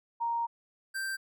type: tone pair in turn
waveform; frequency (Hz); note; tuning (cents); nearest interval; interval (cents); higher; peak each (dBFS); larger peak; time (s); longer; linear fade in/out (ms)
sine / square; 933 / 1569.1; A#5 / G6; +1 / +1; major sixth; 900; second; -28 / -33; first; 0.2-0.47 / 0.94-1.17; first; 20
effects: none